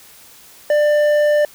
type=tone with hard clipping; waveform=triangle; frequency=594 Hz; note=D5; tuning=20 cents sharp; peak=-13 dBFS; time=0.7-1.45 s; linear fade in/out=2 ms; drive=10 dB; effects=white hiss -44 dBFS RMS until 1.54 s